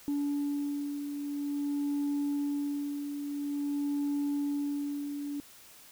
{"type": "beating tone pair", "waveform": "sine", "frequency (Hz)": [286.8, 287.29], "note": ["D4", "D4"], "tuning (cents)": [-41, -38], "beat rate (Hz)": 0.49, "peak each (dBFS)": [-37, -29], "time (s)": [0.08, 5.4], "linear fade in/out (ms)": 0, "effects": ["tanh soft clip ceiling -26 dBFS", "white hiss -54 dBFS RMS until 5.91 s"]}